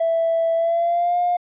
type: tone with pitch glide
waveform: triangle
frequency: 661 to 708.4 Hz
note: E5 to F5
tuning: +5 to +24 cents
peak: -13 dBFS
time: 0-1.37 s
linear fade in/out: 10 ms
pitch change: +119 cents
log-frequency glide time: 0.55-1.18 s
effects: tanh soft clip ceiling -14 dBFS + resampled to 8000 Hz